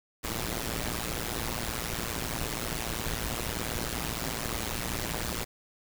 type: noise with amplitude modulation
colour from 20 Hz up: pink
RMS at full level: -29 dBFS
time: 0.23-5.45 s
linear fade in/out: 20 ms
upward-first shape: sine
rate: 115 Hz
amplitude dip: 100%
effects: none